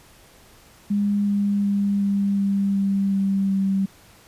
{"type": "tone with pitch steps", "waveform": "sine", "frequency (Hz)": [203.7, 202.3, 200.9, 199.51, 198.13, 196.76, 195.4, 194.05], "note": ["G#3", "G#3", "G3", "G3", "G3", "G3", "G3", "G3"], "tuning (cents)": [-33, -45, 43, 31, 19, 7, -5, -17], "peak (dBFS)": -18, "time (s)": [0.9, 3.86], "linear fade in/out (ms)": 10, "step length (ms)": 370, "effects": ["pink hiss -51 dBFS RMS until 4.27 s", "resampled to 32000 Hz"]}